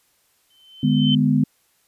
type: tone with exponential growth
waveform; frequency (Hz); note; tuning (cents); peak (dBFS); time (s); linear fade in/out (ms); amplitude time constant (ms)
sine; 3074; G7; -35; -18; 0.5-1.15; 5; 140
type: chord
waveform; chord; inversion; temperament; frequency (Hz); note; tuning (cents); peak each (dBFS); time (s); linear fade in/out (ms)
sine; G# diminished; second; just; 149.51 / 207.7 / 249.2; D3 / G#3 / B3; +31 / 0 / +16; -19 / -20 / -18; 0.83-1.44; 5
effects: white hiss -63 dBFS RMS until 1.87 s + resampled to 32000 Hz